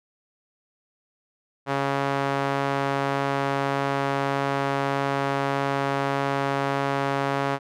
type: tone with band-pass filter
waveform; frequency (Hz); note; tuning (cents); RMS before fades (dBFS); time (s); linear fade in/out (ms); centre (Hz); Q
sawtooth; 138.59; C#3; 0; -25; 1.66-7.59; 50; 970; 0.8
effects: none